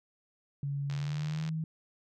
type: tone with pitch glide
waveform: sine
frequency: 140.9 to 159.07 Hz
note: C#3 to D#3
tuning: +29 to +39 cents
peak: -31 dBFS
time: 0.63-1.64 s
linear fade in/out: 2 ms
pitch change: +210 cents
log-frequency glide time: 0.96-1.48 s
type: click train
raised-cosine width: 0.2 ms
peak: -27 dBFS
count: 47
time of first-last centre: 0.9-1.49 s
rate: 78 Hz
effects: none